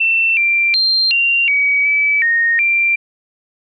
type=tone with pitch steps; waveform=sine; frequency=2684 / 2363 / 4172 / 2767 / 2267 / 2299 / 1854 / 2365 Hz; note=E7 / D7 / C8 / F7 / C#7 / D7 / A#6 / D7; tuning=+31 / +10 / -6 / -17 / +38 / -37 / -10 / +12 cents; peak=-11 dBFS; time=0-2.96 s; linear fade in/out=10 ms; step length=370 ms; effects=none